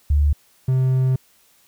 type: tone pair in turn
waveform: sine / triangle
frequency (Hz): 73 / 130.07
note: D2 / C3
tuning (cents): -10 / -10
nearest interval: minor seventh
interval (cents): 1000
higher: second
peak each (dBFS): -13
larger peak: neither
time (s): 0.1-0.33 / 0.68-1.16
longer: second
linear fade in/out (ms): 5
effects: white hiss -57 dBFS RMS until 1.67 s